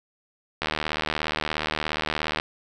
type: click train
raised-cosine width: 0.3 ms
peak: -9 dBFS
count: 138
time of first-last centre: 0.62-2.399 s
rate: 77 Hz
effects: none